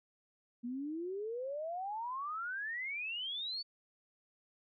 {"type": "exponential sweep", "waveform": "sine", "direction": "up", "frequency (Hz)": [233.5, 4537], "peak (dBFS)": -37, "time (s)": [0.63, 3.63], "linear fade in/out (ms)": 20, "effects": []}